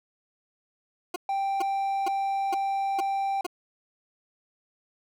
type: tone bursts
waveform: 20% pulse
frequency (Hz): 357.5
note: F4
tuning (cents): +41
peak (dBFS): -23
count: 6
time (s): 1.14-3.466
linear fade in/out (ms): 5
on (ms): 21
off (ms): 440
type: tone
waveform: triangle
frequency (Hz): 785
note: G5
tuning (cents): +2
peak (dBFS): -23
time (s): 1.29-3.41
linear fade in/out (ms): 2
effects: none